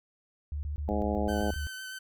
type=tone bursts; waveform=sine; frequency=73.42 Hz; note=D2; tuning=in tune; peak=-31 dBFS; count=9; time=0.52-1.67 s; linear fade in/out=0 ms; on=110 ms; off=20 ms
type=harmonic tone; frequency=104.3 Hz; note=G#2; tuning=8 cents sharp; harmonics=2 / 3 / 4 / 5 / 6 / 7 / 8; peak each=-32 / -35 / -36 / -36 / -36 / -37 / -39 dBFS; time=0.88-1.51 s; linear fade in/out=5 ms
type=tone with vibrato; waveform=sawtooth; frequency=1528 Hz; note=G6; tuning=45 cents flat; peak=-35 dBFS; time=1.28-1.99 s; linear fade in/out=10 ms; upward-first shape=sine; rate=7.9 Hz; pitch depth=16 cents each way
effects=none